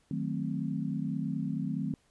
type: chord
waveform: sine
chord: D# diminished seventh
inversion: none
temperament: equal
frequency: 155.56 / 185 / 220 / 261.6 Hz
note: D#3 / F#3 / A3 / C4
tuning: 0 / 0 / 0 / 0 cents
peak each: -35 / -36 / -36 / -36 dBFS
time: 0.11-1.94 s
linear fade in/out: 2 ms
effects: pink hiss -69 dBFS RMS until 2.1 s + resampled to 24000 Hz